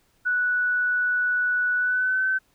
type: tone with pitch glide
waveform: sine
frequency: 1477 to 1531.7 Hz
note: F#6 to G6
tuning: -3 to -41 cents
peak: -20 dBFS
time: 0.25-2.39 s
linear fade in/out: 20 ms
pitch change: +62 cents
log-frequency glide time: 1.77-2.27 s
effects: pink hiss -65 dBFS RMS until 2.54 s